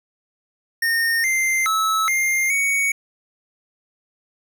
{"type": "tone with pitch steps", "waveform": "square", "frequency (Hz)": [1836, 2088, 1300, 2111, 2234], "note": ["A#6", "C7", "E6", "C7", "C#7"], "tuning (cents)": [-27, -4, -24, 15, 13], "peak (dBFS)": -18, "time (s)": [0.82, 2.92], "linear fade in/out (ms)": 5, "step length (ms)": 420, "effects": []}